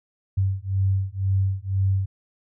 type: beating tone pair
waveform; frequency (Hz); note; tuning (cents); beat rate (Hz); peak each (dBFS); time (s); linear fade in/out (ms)
sine; 95.5 / 97.5; G2 / G2; -45 / -9; 2; -23; 0.37-2.06; 10
effects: none